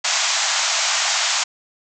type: band-pass noise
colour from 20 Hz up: white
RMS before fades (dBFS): -20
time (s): 0.04-1.44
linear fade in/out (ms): 10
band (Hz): 620 to 7500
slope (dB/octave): 96
effects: none